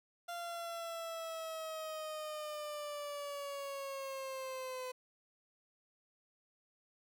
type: linear sweep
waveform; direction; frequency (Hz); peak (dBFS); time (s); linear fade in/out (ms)
30% pulse; down; 694 to 506; -38; 0.28-4.92; 10
effects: none